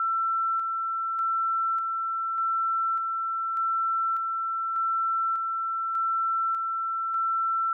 sine tone with tremolo, 1340 Hz, E6, 28 cents sharp, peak -23 dBFS, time 0-7.73 s, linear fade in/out 2 ms, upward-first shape square, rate 0.84 Hz, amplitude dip 30%, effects none

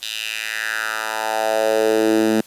10% pulse tone with high-pass filter sweep, 110 Hz, A2, in tune, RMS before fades -20 dBFS, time 0.02-2.41 s, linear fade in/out 5 ms, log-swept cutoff 3500 to 240 Hz, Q 3.3, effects white hiss -47 dBFS RMS until 2.46 s + resampled to 32000 Hz

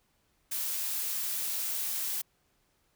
blue noise, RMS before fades -33 dBFS, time 0.51-2.22 s, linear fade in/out 10 ms, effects pink hiss -72 dBFS RMS until 2.95 s

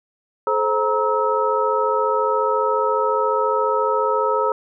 sine tone cluster, 430.6 / 525 / 939 / 1294 Hz, A4 / C5 / A#5 / E6, -37 / +6 / +12 / -32 cents, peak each -22 dBFS, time 0.47-4.52 s, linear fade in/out 2 ms, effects none

